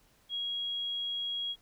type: tone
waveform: sine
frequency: 3300 Hz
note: G#7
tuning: 12 cents flat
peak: -32 dBFS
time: 0.29-1.56 s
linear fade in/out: 50 ms
effects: pink hiss -66 dBFS RMS until 1.61 s